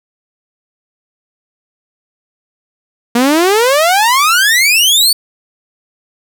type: exponential sweep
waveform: sawtooth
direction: up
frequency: 231.6 to 4593 Hz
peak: -4 dBFS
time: 3.15-5.13 s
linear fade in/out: 5 ms
effects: none